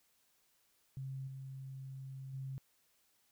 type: tone with level steps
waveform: sine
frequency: 133.8 Hz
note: C3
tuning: 39 cents sharp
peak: -40 / -44 / -40 dBFS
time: 0.97-2.58 s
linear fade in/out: 0 ms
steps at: 1.27 / 2.33 s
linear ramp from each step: 10 ms
effects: white hiss -74 dBFS RMS until 3.31 s